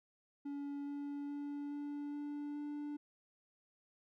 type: tone with pitch steps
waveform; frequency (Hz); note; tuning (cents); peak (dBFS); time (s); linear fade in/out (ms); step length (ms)
triangle; 284.2 / 286 / 287.8 / 289.7 / 291.5 / 293.4; C#4 / D4 / D4 / D4 / D4 / D4; +43 / -46 / -35 / -24 / -13 / -2; -38; 0.45-2.97; 10; 420
effects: none